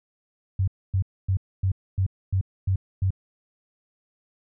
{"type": "tone bursts", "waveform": "sine", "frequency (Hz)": 95.1, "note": "F#2", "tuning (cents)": 48, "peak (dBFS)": -19, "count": 8, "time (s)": [0.59, 3.106], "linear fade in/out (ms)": 5, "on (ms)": 87, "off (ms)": 260, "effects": []}